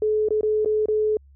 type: tone with dropouts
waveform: sine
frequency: 428.7 Hz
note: A4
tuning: 45 cents flat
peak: -18 dBFS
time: 0.02-1.17 s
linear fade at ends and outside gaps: 2 ms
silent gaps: 0.286-0.306 / 0.41-0.431 / 0.648-0.658 / 0.858-0.884 s
effects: added 69 Hz sine -48 dBFS peak until 1.35 s